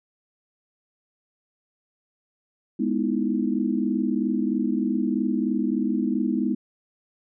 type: chord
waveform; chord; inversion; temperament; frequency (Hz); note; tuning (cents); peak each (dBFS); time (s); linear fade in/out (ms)
sine; E major seventh; first; equal with one note detuned; 207.7 / 246.9 / 311.1 / 334.2; G#3 / B3 / D#4 / E4; 0 / 0 / 0 / +24; -26 / -25 / -27 / -31; 2.79-6.55; 10
effects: none